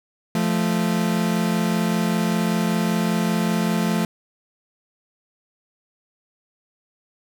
40% pulse tone pair together, 173.66 / 218.8 Hz, F3 / A3, -9 / -9 cents, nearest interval major third, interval 400 cents, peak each -21 dBFS, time 0.35-4.05 s, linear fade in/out 2 ms, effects none

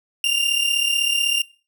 40% pulse tone pair together, 2778 / 2814 Hz, F7 / F7, -10 / +12 cents, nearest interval unison, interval 22 cents, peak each -19 dBFS, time 0.24-1.42 s, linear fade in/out 2 ms, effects noise-tail reverb RT60 0.4 s tail -24 dB re dry

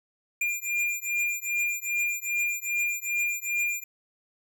square beating tone pair, 2400 / 2402.5 Hz, D7 / D7, +37 / +39 cents, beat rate 2.5 Hz, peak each -30 dBFS, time 0.41-3.84 s, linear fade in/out 5 ms, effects none

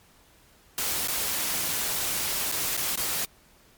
white noise with dropouts, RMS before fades -28 dBFS, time 0.78-3.25 s, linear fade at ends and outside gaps 1 ms, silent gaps 1.074-1.083 / 2.516-2.522 / 2.768-2.775 / 2.957-2.974 s, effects pink hiss -58 dBFS RMS until 3.77 s + MP3 96 kbps

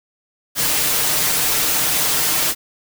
white noise with comb filter, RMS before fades -18 dBFS, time 0.55-2.55 s, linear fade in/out 50 ms, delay 6.6 ms, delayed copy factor +0.55, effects none

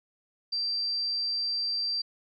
sine tone, 4699 Hz, D8, in tune, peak -27 dBFS, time 0.52-2.02 s, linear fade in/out 10 ms, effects none

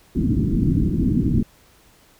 white low-pass noise, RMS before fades -19 dBFS, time 0.15-1.43 s, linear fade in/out 5 ms, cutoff 310 Hz, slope 48 dB/octave, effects pink hiss -54 dBFS RMS until 2.19 s

